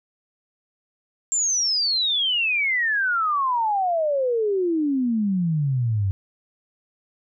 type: exponential sweep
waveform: sine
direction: down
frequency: 7430 to 93.7 Hz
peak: -19 dBFS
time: 1.32-6.11 s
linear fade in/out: 0 ms
effects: none